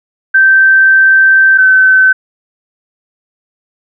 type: tone pair in turn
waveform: sine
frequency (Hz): 1556 / 1528.4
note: G6 / G6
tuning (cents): -13 / -44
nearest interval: unison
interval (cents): 31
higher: first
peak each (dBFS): -3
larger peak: neither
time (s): 0.34-1.58 / 1.58-2.13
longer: first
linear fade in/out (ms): 10
effects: none